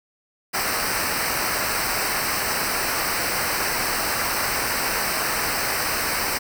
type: noise with comb filter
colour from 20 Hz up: pink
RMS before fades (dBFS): -24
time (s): 0.53-6.39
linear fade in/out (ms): 20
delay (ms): 0.29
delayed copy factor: -0.8
effects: none